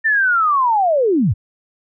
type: linear sweep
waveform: sine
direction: down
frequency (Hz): 1810 to 74.7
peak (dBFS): -12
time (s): 0.04-1.34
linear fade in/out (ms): 20
effects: none